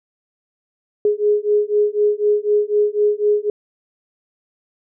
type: beating tone pair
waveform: sine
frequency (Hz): 415.3 / 419.3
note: G#4 / G#4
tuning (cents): 0 / +17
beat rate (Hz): 4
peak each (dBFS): -17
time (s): 1.05-3.5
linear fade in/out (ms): 2
effects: none